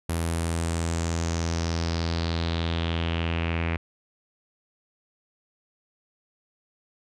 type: tone with low-pass filter sweep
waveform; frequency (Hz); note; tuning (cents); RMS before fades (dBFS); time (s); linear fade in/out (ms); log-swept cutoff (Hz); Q
sawtooth; 83.3; E2; +19; -27; 0.09-3.77; 5; 11000 to 2300; 3.8
effects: none